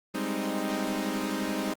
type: chord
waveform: sawtooth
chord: Ab major seventh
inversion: third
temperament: equal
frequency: 196 / 207.7 / 261.6 / 311.1 Hz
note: G3 / Ab3 / C4 / Eb4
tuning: 0 / 0 / 0 / 0 cents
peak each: -31 / -31 / -30 / -29 dBFS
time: 0.14-1.74 s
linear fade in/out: 10 ms
effects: Opus 24 kbps